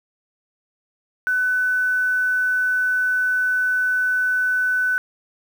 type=tone with quantisation; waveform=sine; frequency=1500 Hz; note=F#6; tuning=23 cents sharp; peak=-17 dBFS; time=1.27-4.98 s; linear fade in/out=0 ms; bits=7; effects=none